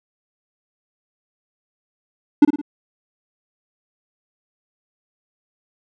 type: tone with echo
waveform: triangle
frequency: 293.2 Hz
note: D4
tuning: 3 cents flat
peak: -3 dBFS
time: 2.42-2.45 s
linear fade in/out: 5 ms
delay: 55 ms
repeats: 3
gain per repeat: -7 dB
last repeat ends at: 2.615 s
effects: none

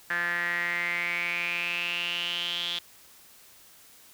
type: tone with band-pass filter sweep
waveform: sawtooth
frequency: 173.3 Hz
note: F3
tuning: 13 cents flat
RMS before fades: -30 dBFS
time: 0.1-2.79 s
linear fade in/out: 5 ms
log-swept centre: 1700 to 3400 Hz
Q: 8.6
effects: white hiss -54 dBFS RMS until 4.13 s

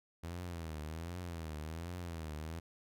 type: tone with vibrato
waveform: sawtooth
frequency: 82.41 Hz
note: E2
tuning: in tune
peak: -37 dBFS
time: 0.23-2.6 s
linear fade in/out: 10 ms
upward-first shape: triangle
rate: 1.3 Hz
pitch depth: 160 cents each way
effects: none

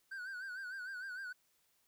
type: tone with vibrato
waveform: triangle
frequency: 1523 Hz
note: F#6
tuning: 50 cents sharp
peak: -40 dBFS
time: 0.11-1.33 s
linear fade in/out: 10 ms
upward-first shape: sine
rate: 6.6 Hz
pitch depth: 87 cents each way
effects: white hiss -75 dBFS RMS until 1.87 s

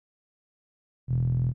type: tone with band-pass filter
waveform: sawtooth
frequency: 41.52 Hz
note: E1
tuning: 13 cents sharp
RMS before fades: -25 dBFS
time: 1.07-1.54 s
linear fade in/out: 50 ms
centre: 130 Hz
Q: 8.5
effects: none

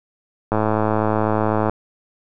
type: click train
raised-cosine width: 1 ms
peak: -5 dBFS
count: 128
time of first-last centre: 0.52-1.696 s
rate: 108 Hz
effects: none

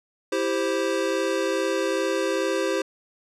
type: chord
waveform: square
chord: C major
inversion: first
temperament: equal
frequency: 329.6 / 392 / 523.3 Hz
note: E4 / G4 / C5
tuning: 0 / 0 / 0 cents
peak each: -29 / -27 / -27 dBFS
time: 0.32-2.82 s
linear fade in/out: 5 ms
effects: low-pass 8000 Hz 12 dB/octave

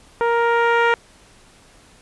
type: tone with low-pass filter sweep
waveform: 10% pulse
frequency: 468 Hz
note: A#4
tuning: 7 cents sharp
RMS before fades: -17 dBFS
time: 0.21-0.94 s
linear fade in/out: 0 ms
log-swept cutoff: 950 to 1900 Hz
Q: 0.79
effects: pink hiss -50 dBFS RMS until 2.01 s + resampled to 24000 Hz

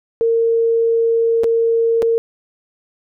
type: tone with dropouts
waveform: sine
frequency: 458.7 Hz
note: A#4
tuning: 28 cents flat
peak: -12 dBFS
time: 0.21-2.18 s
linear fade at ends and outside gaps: 0 ms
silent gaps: 1.435-1.442 / 2.021-2.027 s
effects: none

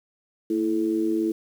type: tone with amplitude modulation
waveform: sine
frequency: 330 Hz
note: E4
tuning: 2 cents sharp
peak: -17 dBFS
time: 0.5-1.32 s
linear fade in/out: 5 ms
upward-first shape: sine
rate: 103 Hz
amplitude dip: 85%
effects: 8-bit

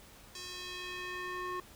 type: tone with band-pass filter sweep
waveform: square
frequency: 362.3 Hz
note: F#4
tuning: 36 cents flat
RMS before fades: -41 dBFS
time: 0.35-1.6 s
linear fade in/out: 2 ms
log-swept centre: 5600 to 1100 Hz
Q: 1.4
effects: added 50 Hz sine -63 dBFS peak until 1.75 s + pink hiss -56 dBFS RMS until 1.75 s

